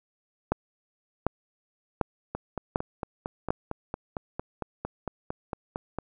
two click trains, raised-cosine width 1 ms, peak -9 / -17 dBFS, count 5 / 17, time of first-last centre 0.52-3.505 / 2.35-5.986 s, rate 1.34 / 4.4 Hz, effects none

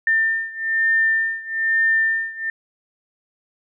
sine beating tone pair, 1800 / 1801.1 Hz, A6 / A6, +39 / +40 cents, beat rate 1.1 Hz, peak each -19 / -21 dBFS, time 0.07-2.5 s, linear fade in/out 2 ms, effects none

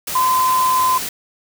sine tone in noise, 1026 Hz, C6, 34 cents flat, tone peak -13 dBFS, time 0.15-0.98 s, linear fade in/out 5 ms, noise white, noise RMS -25 dBFS, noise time 0.07-1.09 s, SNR +9 dB, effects none

